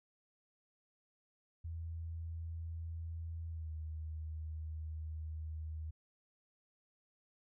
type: tone with pitch glide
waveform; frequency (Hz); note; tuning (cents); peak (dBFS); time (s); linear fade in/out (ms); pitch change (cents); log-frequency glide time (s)
sine; 82.41 to 78.6; E2 to D#2; 0 to +18; -40; 1.64-5.91; 10; -82; 3.49-3.71
effects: none